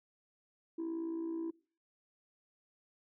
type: tone with amplitude modulation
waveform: sine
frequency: 329.6 Hz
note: E4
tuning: in tune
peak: -31 dBFS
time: 0.78-1.51 s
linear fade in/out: 10 ms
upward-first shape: sine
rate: 59 Hz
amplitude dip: 60%
effects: noise-tail reverb RT60 0.4 s tail -25 dB re dry + tanh soft clip ceiling -33 dBFS